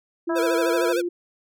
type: tone with pitch glide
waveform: sine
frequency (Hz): 338.6 to 349.5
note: E4 to F4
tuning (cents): +46 to +1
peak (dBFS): -23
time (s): 0.27-1.09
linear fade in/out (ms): 10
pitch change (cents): +55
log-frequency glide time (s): 0.66-0.82
type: harmonic tone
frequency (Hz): 327.9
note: E4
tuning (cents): -9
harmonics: 2 / 3 / 4 / 5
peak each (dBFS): -27 / -31 / -33 / -35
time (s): 0.29-0.93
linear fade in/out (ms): 10
type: tone with vibrato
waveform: square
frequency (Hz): 489.4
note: B4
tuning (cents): -16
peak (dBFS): -23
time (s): 0.35-1.02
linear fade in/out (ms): 20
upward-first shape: sine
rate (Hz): 13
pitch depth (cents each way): 120
effects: none